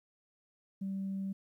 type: tone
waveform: sine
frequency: 193.8 Hz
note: G3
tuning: 20 cents flat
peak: -33 dBFS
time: 0.81-1.33 s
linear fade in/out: 10 ms
effects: tanh soft clip ceiling -30 dBFS + 12-bit